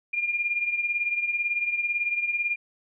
sine beating tone pair, 2407 / 2425 Hz, D7 / D#7, +42 / -45 cents, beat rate 18 Hz, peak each -25 / -31 dBFS, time 0.13-2.56 s, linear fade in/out 10 ms, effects none

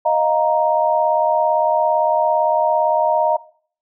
sine chord, Eb suspended second, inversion none, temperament just, 622.3 / 700 / 933.4 Hz, Eb5 / F5 / Bb5, 0 / +4 / +2 cents, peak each -17 / -20 / -17 dBFS, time 0.05-3.37 s, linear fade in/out 10 ms, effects noise-tail reverb RT60 0.5 s tail -20 dB re dry

